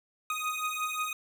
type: beating tone pair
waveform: 25% pulse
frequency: 1244.5 / 1250.1 Hz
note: D#6 / D#6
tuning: 0 / +8 cents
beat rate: 5.6 Hz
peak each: -30 dBFS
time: 0.3-1.13 s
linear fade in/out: 2 ms
effects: none